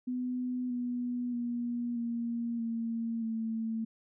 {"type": "tone with pitch steps", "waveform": "sine", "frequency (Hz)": [250.2, 244.8, 239.5, 234.3, 229.2, 224.2], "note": ["B3", "B3", "A#3", "A#3", "A#3", "A3"], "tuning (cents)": [23, -15, 47, 9, -29, 33], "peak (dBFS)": -31, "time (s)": [0.07, 3.85], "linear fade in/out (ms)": 10, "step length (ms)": 630, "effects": []}